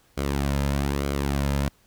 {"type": "tone with flanger", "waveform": "sawtooth", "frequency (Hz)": 70, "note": "C#2", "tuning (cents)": 18, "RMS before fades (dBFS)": -25, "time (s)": [0.17, 1.69], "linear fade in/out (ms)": 10, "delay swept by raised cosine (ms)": [1.1, 2.7], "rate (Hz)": 1.1, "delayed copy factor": -0.55, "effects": ["pink hiss -61 dBFS RMS until 1.86 s"]}